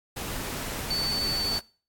sine tone in noise, 4506 Hz, C#8, 28 cents sharp, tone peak -25 dBFS, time 0.9-1.59 s, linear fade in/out 10 ms, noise pink, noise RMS -34 dBFS, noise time 0.16-1.6 s, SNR +6 dB, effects noise-tail reverb RT60 0.4 s tail -23 dB re dry + AAC 64 kbps

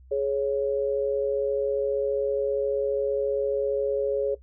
sine tone pair together, 419.1 / 554 Hz, G#4 / C#5, +16 / -1 cents, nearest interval perfect fourth, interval 483 cents, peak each -25 dBFS, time 0.11-4.35 s, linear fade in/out 10 ms, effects noise-tail reverb RT60 0.1 s tail -17 dB re dry + added 64 Hz sine -48 dBFS peak until 4.42 s

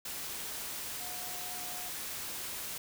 sine tone in noise, 723 Hz, F#5, 40 cents flat, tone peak -48 dBFS, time 1-1.89 s, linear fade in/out 5 ms, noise white, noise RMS -40 dBFS, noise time 0.05-2.78 s, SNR -11 dB, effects none

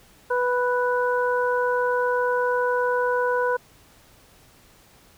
harmonic tone, 493.9 Hz, B4, in tune, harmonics 1 / 2 / 3, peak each -22 / -25 / -27 dBFS, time 0.3-3.57 s, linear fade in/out 10 ms, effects pink hiss -54 dBFS RMS until 5.17 s

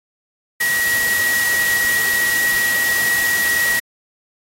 sine tone in noise, 1909 Hz, A#6, 41 cents sharp, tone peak -16 dBFS, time 0.6-3.8 s, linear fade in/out 10 ms, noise white, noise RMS -23 dBFS, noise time 0.6-3.8 s, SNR +4 dB, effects AAC 48 kbps

